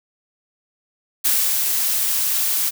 blue noise with ADSR envelope, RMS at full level -17 dBFS, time 1.24-2.71 s, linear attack 16 ms, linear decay 290 ms, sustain -3 dB, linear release 28 ms, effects none

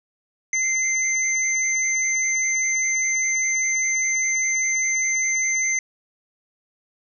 sine tone pair together, 2073 / 6166 Hz, C7 / G8, -17 / -29 cents, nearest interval octave + perfect fifth, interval 1888 cents, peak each -22 dBFS, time 0.53-5.79 s, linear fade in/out 2 ms, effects none

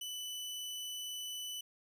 sawtooth tone, 2986 Hz, F#7, 15 cents sharp, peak -37 dBFS, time 0.01-1.61 s, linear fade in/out 5 ms, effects none

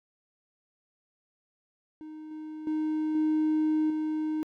triangle tone with level steps, 310 Hz, D#4, 6 cents flat, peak -38 / -35 / -24 / -20 / -25 dBFS, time 2.01-4.43 s, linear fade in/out 0 ms, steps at 2.31 / 2.67 / 3.15 / 3.9 s, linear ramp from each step 2 ms, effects tanh soft clip ceiling -18 dBFS

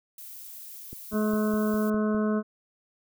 violet noise, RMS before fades -43 dBFS, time 0.18-1.9 s, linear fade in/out 2 ms
click train, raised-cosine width 3 ms, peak -28 dBFS, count 7, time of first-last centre 0.93-2.147 s, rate 4.93 Hz
harmonic tone, 213.5 Hz, G#3, 48 cents sharp, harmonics 1 / 2 / 3 / 5 / 6 / 7, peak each -24 / -30 / -34 / -38 / -40 / -41 dBFS, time 1.11-2.43 s, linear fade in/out 50 ms
effects none

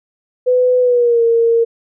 sine tone with pitch glide, 501 to 462.1 Hz, B4 to A#4, +25 to -15 cents, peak -9 dBFS, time 0.46-1.65 s, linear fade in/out 20 ms, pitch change -140 cents, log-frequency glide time 0.8-1.23 s, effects none

